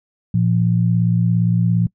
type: tone pair together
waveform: sine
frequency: 115.2 / 172.6 Hz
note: A#2 / F3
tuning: -20 / -20 cents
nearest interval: perfect fifth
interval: 700 cents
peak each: -16 dBFS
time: 0.34-1.87 s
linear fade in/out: 5 ms
effects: noise-tail reverb RT60 0.1 s tail -24 dB re dry